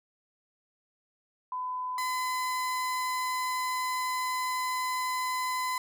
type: tone pair in turn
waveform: sine / 35% pulse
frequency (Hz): 1007 / 1014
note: B5 / B5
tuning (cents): +33 / +45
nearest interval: unison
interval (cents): 12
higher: second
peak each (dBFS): -31 / -27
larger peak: second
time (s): 1.52-1.98 / 1.98-5.78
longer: second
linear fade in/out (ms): 2
effects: none